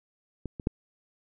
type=clicks; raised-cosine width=3 ms; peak=-21 / -24 / -12 dBFS; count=3; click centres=0.457 / 0.598 / 0.671 s; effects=none